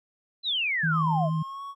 sine exponential sweep, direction down, 4137 to 598 Hz, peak -24 dBFS, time 0.43-1.3 s, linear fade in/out 50 ms
sine tone with vibrato, 159.7 Hz, D#3, 45 cents sharp, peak -24 dBFS, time 0.83-1.43 s, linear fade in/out 10 ms, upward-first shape square, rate 8.4 Hz, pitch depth 17 cents each way
triangle tone with pitch glide, 1051 to 1113.5 Hz, C6 to C#6, +7 to +7 cents, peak -33 dBFS, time 0.91-1.75 s, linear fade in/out 50 ms, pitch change +100 cents, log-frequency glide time 1.33-1.63 s
effects none

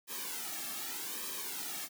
white noise with flanger, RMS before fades -40 dBFS, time 0.07-1.89 s, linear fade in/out 50 ms, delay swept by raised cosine 1.4 to 2.05 ms, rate 0.83 Hz, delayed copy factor -0.95, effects high-pass 200 Hz 12 dB/octave

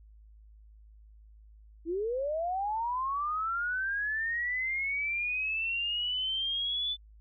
sine linear sweep, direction up, 315.2 to 3509 Hz, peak -29 dBFS, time 1.85-6.97 s, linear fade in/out 50 ms, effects added 53 Hz sine -52 dBFS peak until 7.2 s

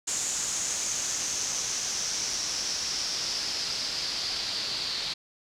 white noise with low-pass filter sweep, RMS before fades -31 dBFS, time 0.07-5.14 s, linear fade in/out 10 ms, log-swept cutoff 7100 to 4400 Hz, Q 5.5, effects none

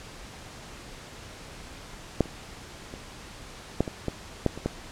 clicks, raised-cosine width 2 ms, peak -6 / -29 / -25 / -8 / -18 / -14 / -8 / -23 / -12 dBFS, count 9, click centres 2.207 / 2.257 / 2.939 / 3.806 / 3.878 / 4.083 / 4.463 / 4.576 / 4.66 s, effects pink hiss -44 dBFS RMS until 4.91 s + low-pass 8000 Hz 12 dB/octave

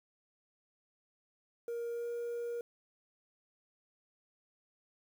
sine tone with pitch glide, 470 to 473.5 Hz, A#4 to A#4, +14 to +27 cents, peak -33 dBFS, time 1.68-2.61 s, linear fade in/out 2 ms, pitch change +13 cents, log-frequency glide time 1.91-2.07 s, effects tanh soft clip ceiling -35 dBFS + 10-bit

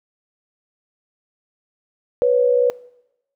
sine tone pair together, 492.2 / 554.4 Hz, B4 / C#5, -6 / 0 cents, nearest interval major second, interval 206 cents, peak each -14 / -19 dBFS, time 2.22-2.7 s, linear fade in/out 0 ms, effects noise-tail reverb RT60 0.9 s tail -23 dB re dry

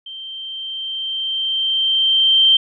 sine tone with level ramp, 3136 Hz, G7, in tune, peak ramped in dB -30 to -8 dBFS, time 0.06-2.57 s, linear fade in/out 5 ms, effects none

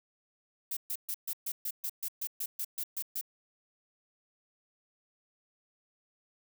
violet noise bursts, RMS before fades -35 dBFS, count 14, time 0.71-3.212 s, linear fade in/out 5 ms, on 58 ms, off 130 ms, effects none

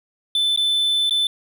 triangle tone with dropouts, 3520 Hz, A7, in tune, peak -15 dBFS, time 0.35-1.27 s, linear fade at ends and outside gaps 2 ms, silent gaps 0.562-0.574 / 1.096-1.108 s, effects none

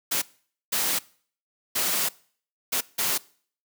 white noise bursts at uneven times, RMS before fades -25 dBFS, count 5, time 0.11-0.22 / 0.72-0.99 / 1.75-2.09 / 2.72-2.81 / 2.98-3.18 s, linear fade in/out 10 ms, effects noise-tail reverb RT60 0.5 s tail -22 dB re dry + high-pass 150 Hz 12 dB/octave

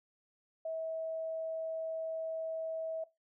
sine tone, 646 Hz, E5, 35 cents flat, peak -35 dBFS, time 0.65-3.04 s, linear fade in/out 5 ms, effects noise-tail reverb RT60 0.2 s tail -17 dB re dry

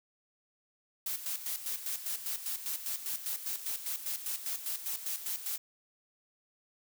blue noise with tremolo, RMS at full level -35 dBFS, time 1.06-5.58 s, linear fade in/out 5 ms, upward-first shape square, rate 5 Hz, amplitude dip 65%, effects none

